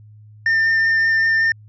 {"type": "tone with vibrato", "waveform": "triangle", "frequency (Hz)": 1803, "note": "A6", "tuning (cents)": 42, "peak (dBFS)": -12, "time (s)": [0.46, 1.52], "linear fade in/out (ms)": 2, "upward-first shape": "sine", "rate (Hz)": 5.3, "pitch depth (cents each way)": 9, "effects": ["added 106 Hz sine -41 dBFS peak until 1.68 s", "resampled to 16000 Hz"]}